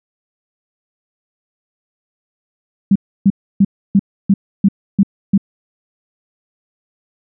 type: tone bursts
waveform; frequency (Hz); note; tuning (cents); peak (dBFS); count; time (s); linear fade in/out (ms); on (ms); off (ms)
sine; 197.4; G3; +12; -6; 8; 2.91-5.378; 5; 46; 300
effects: none